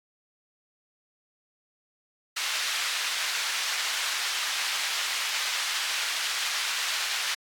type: band-pass noise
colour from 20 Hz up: white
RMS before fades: -30 dBFS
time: 2.36-7.35 s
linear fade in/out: 10 ms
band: 1300 to 4500 Hz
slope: 12 dB/octave
effects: AAC 64 kbps